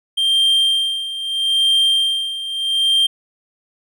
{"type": "tone with tremolo", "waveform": "triangle", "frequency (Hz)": 3174, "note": "G7", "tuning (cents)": 21, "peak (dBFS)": -10, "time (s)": [0.17, 3.07], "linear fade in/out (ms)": 10, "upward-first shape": "sine", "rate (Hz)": 0.78, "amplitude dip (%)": 75, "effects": []}